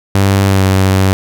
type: tone with pitch glide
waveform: sawtooth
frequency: 98 to 95.49 Hz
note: G2 to G2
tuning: 0 to -45 cents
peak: -4 dBFS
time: 0.15-1.13 s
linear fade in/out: 0 ms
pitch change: -45 cents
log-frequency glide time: 0.47-0.62 s
effects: none